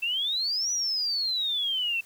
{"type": "exponential two-way sweep", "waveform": "sine", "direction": "up then down", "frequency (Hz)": [2642, 5930, 2642], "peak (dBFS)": -25, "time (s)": [0.02, 2.01], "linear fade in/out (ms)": 10, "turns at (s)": 0.71, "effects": ["white hiss -55 dBFS RMS until 2.05 s"]}